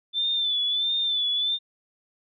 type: tone with vibrato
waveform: sine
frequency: 3520 Hz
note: A7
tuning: in tune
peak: -22 dBFS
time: 0.13-1.59 s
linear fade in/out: 50 ms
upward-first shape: sine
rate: 1.5 Hz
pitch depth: 57 cents each way
effects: none